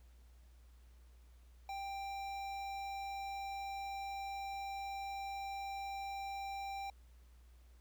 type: tone with notch filter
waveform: square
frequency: 788 Hz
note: G5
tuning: 9 cents sharp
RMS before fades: -43 dBFS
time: 1.69-6.9 s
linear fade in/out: 2 ms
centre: 11000 Hz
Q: 0.5
effects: added 60 Hz sine -58 dBFS peak until 7.8 s + pink hiss -73 dBFS RMS until 7.8 s